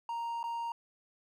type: tone with dropouts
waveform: triangle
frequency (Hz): 932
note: A#5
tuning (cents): -1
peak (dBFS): -32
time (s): 0.09-0.72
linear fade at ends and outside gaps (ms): 2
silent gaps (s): 0.43-0.439
effects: none